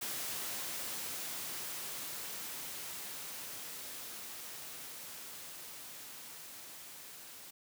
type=noise with level ramp; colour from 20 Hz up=white; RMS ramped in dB=-39 to -51 dBFS; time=0.01-7.51 s; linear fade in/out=10 ms; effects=high-pass 100 Hz 12 dB/octave